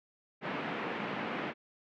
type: band-pass noise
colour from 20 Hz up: pink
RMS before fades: -37 dBFS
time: 0.41-1.54 s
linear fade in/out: 50 ms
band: 180 to 2700 Hz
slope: 24 dB/octave
effects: none